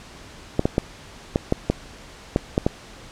clicks, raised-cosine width 2 ms, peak -4 dBFS, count 9, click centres 0.594 / 0.655 / 0.781 / 1.359 / 1.524 / 1.7 / 2.361 / 2.579 / 2.665 s, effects pink hiss -43 dBFS RMS until 3.11 s + low-pass 7000 Hz 12 dB/octave

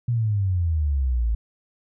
sine exponential sweep, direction down, 122.6 to 53.9 Hz, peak -19 dBFS, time 0.08-1.35 s, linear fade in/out 5 ms, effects none

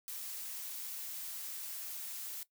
blue noise, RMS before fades -43 dBFS, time 0.08-2.43 s, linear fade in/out 0 ms, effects noise-tail reverb RT60 0.1 s tail -17 dB re dry

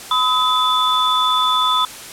sine tone cluster, 1009 / 1273 / 3484 Hz, B5 / D#6 / A7, +37 / +39 / -18 cents, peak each -18 dBFS, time 0.11-1.85 s, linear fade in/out 2 ms, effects white hiss -34 dBFS RMS until 2.12 s + low-pass 11000 Hz 12 dB/octave

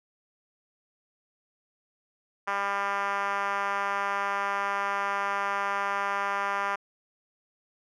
5% pulse tone with band-pass filter, 199.5 Hz, G3, 31 cents sharp, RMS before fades -29 dBFS, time 2.47-6.76 s, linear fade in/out 10 ms, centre 1100 Hz, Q 1.6, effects none

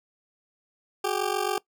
20% pulse ring-modulated tone, 393.9 Hz, G4, 8 cents sharp, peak -17 dBFS, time 1.04-1.58 s, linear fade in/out 2 ms, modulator 23.7 Hz, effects noise-tail reverb RT60 0.1 s tail -22 dB re dry

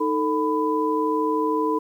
sine tone cluster, 311.5 / 444.4 / 998 Hz, D#4 / A4 / B5, +2 / +17 / +18 cents, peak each -24 dBFS, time 0-1.79 s, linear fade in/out 10 ms, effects 9-bit

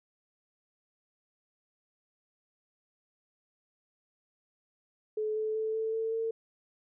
sine tone with pitch steps, 430 / 434.2 / 438.5 / 442.9 / 447.2 / 451.6 Hz, A4 / A4 / A4 / A4 / A4 / A4, -40 / -23 / -6 / +11 / +28 / +45 cents, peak -29 dBFS, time 5.17-6.31 s, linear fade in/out 5 ms, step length 190 ms, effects none

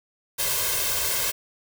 white noise with comb filter, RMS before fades -25 dBFS, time 0.38-1.32 s, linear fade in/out 20 ms, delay 1.9 ms, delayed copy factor +1, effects none

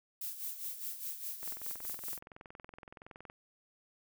violet noise with tremolo, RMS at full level -39 dBFS, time 0.21-2.19 s, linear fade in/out 5 ms, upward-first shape sine, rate 4.9 Hz, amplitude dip 65%
click train, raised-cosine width 0.5 ms, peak -34 dBFS, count 41, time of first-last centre 1.43-3.299 s, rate 21.4 Hz
effects none

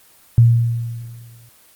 sine tone with exponential decay, 117.1 Hz, A#2, 8 cents sharp, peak -5 dBFS, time 0.38-1.49 s, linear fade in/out 0 ms, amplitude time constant 240 ms, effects white hiss -50 dBFS RMS until 1.75 s + Opus 24 kbps

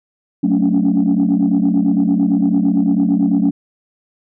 sine chord, D major seventh, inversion first, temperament equal with one note detuned, 185 / 220 / 277.2 / 286.1 Hz, F#3 / A3 / C#4 / D4, 0 / 0 / 0 / -45 cents, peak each -16 dBFS, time 0.43-3.51 s, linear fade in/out 10 ms, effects tanh soft clip ceiling -6 dBFS

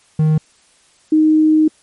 triangle / sine tone pair in turn, 155.56 / 311.1 Hz, D#3 / D#4, 0 / 0 cents, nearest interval octave, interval 1200 cents, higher second, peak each -8 / -8 dBFS, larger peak neither, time 0.19-0.38 / 1.12-1.68 s, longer second, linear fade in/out 5 ms, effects white hiss -53 dBFS RMS until 1.82 s + MP3 48 kbps

